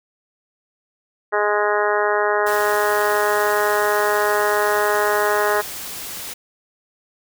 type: harmonic tone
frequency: 208.1 Hz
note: G#3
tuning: 4 cents sharp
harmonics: 2 / 3 / 4 / 5 / 6 / 7 / 8 / 9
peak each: -21 / -23 / -24 / -25 / -26 / -26 / -27 / -28 dBFS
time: 1.32-5.62 s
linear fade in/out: 20 ms
type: noise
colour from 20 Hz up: white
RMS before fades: -31 dBFS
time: 2.46-6.34 s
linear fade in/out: 10 ms
effects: none